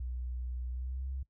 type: tone with pitch glide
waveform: sine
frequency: 61.74 to 66.17 Hz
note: B1 to C2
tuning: 0 to +20 cents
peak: -35 dBFS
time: 0-1.23 s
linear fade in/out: 5 ms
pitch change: +120 cents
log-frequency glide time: 0.7-1.08 s
effects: noise-tail reverb RT60 0.1 s tail -19 dB re dry